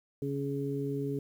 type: harmonic tone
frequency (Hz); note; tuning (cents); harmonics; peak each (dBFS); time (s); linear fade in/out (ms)
139.8; C#3; +15; 1 / 2 / 3; -35 / -35 / -35; 0.22-1.19; 2
effects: 10-bit